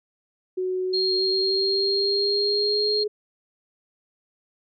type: tone with pitch glide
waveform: sine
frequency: 370 to 420.1 Hz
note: F#4 to G#4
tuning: 0 to +20 cents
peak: -23 dBFS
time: 0.57-3.08 s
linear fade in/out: 10 ms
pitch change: +220 cents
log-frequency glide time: 0.84-2.92 s
type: tone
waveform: sine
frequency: 4236 Hz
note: C8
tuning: 21 cents sharp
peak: -22 dBFS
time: 0.93-3.04 s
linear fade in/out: 10 ms
effects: none